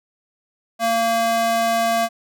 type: tone with high-pass filter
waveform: square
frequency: 229.2 Hz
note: A#3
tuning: 29 cents flat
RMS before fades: -19 dBFS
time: 0.79-2.09 s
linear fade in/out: 50 ms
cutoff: 550 Hz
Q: 2.4
effects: none